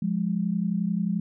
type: tone pair together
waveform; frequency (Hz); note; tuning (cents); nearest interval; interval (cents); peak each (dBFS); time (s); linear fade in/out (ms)
sine; 176.33 / 207.7; F3 / G#3; +17 / 0; minor third; 283; -26; 0.02-1.2; 5
effects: none